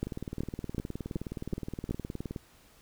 two click trains, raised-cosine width 3 ms, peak -23 / -18 dBFS, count 45 / 6, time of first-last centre 0.07-2.362 / 0.03-1.91 s, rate 19.2 / 2.66 Hz, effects pink hiss -60 dBFS RMS until 2.81 s

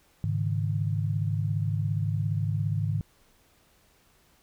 sine chord, Ab suspended fourth, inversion none, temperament just, 103.83 / 138.43 / 155.74 Hz, Ab2 / Db3 / Eb3, 0 / -2 / +2 cents, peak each -27 / -32 / -30 dBFS, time 0.24-3.01 s, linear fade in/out 0 ms, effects pink hiss -63 dBFS RMS until 4.42 s

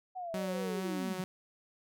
sine linear sweep, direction down, 755 to 151.1 Hz, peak -37 dBFS, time 0.15-1.22 s, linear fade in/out 20 ms
sawtooth tone with vibrato, 186.6 Hz, F#3, 15 cents sharp, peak -31 dBFS, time 0.34-1.24 s, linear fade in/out 0 ms, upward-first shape sine, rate 4.5 Hz, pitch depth 17 cents each way
effects none

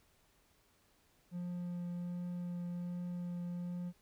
triangle tone with vibrato, 175.9 Hz, F3, 13 cents sharp, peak -36 dBFS, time 1.31-3.93 s, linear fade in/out 50 ms, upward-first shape triangle, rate 1.3 Hz, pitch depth 10 cents each way, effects pink hiss -71 dBFS RMS until 4.01 s

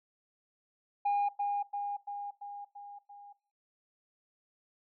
sine tone with echo, 813 Hz, G#5, 37 cents flat, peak -24 dBFS, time 1.05-1.29 s, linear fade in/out 10 ms, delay 340 ms, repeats 6, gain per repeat -4 dB, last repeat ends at 3.33 s, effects noise-tail reverb RT60 0.5 s tail -21 dB re dry + tanh soft clip ceiling -25 dBFS

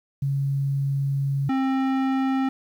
sine / square tone pair in turn, 138.59 / 265.7 Hz, C#3 / C4, 0 / +27 cents, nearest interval major seventh, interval 1127 cents, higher second, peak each -21 dBFS, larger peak neither, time 0.22-1.49 / 1.49-2.49 s, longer first, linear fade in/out 5 ms, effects low-pass 2000 Hz 12 dB/octave + 9-bit

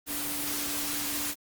sine tone in noise, 291.3 Hz, D4, 14 cents flat, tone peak -39 dBFS, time 0.06-1.35 s, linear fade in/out 50 ms, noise white, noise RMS -32 dBFS, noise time 0.06-1.35 s, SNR -10 dB, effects Opus 24 kbps

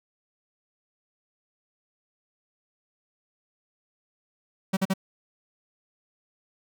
45% pulse tone bursts, 191.1 Hz, G3, 44 cents flat, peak -21 dBFS, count 3, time 4.73-4.938 s, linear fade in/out 10 ms, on 40 ms, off 44 ms, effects none

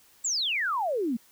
sine exponential sweep, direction down, 7902 to 215.6 Hz, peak -25 dBFS, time 0.24-1.17 s, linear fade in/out 10 ms, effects white hiss -59 dBFS RMS until 1.31 s

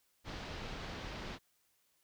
pink low-pass noise, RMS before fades -44 dBFS, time 0.24-1.39 s, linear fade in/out 50 ms, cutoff 4900 Hz, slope 24 dB/octave, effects white hiss -75 dBFS RMS until 2.03 s

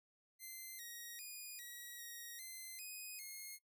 5% pulse tone with pitch steps, 2071 / 1888 / 2458 / 1915 / 1885 / 2063 / 2499 / 2149 Hz, C7 / A#6 / D#7 / A#6 / A#6 / C7 / D#7 / C7, -18 / +22 / -22 / +46 / +19 / -25 / +7 / +46 cents, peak -39 dBFS, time 0.39-3.59 s, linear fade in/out 50 ms, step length 400 ms, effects noise-tail reverb RT60 0.1 s tail -18 dB re dry

